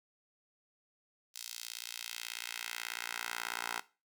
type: tone with high-pass filter sweep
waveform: 10% pulse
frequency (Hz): 58.27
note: A#1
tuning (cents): 0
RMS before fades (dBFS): -42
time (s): 1.34-3.81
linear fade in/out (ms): 20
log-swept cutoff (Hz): 4800 to 1100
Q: 1.1
effects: noise-tail reverb RT60 0.3 s tail -17 dB re dry